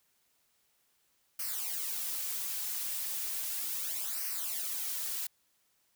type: noise with flanger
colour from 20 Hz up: blue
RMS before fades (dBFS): -36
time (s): 1.39-5.27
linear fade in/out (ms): 5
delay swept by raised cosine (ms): 0.27 to 4.57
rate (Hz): 0.35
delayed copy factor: -0.75
effects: white hiss -73 dBFS RMS until 5.95 s